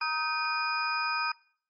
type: tone cluster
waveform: sine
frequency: 935 / 1260 / 1549 / 2454 / 4984 Hz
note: A#5 / D#6 / G6 / D#7 / D#8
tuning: +5 / +21 / -21 / -25 / +2 cents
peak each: -35 / -32 / -35 / -33 / -36 dBFS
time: 0.01-1.32 s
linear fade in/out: 5 ms
effects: noise-tail reverb RT60 0.6 s tail -25 dB re dry + Opus 24 kbps